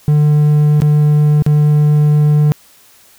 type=tone with dropouts; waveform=triangle; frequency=149.3 Hz; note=D3; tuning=29 cents sharp; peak=-5 dBFS; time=0.08-2.52 s; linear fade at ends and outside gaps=0 ms; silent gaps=0.803-0.819 / 1.423-1.464 s; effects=white hiss -46 dBFS RMS until 3.18 s